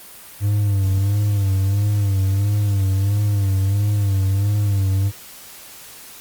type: tone with vibrato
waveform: triangle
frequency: 99.7 Hz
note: G2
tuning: 30 cents sharp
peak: -13 dBFS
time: 0.4-5.12 s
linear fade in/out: 50 ms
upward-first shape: sine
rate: 1.5 Hz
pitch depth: 71 cents each way
effects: white hiss -40 dBFS RMS until 6.2 s + Opus 32 kbps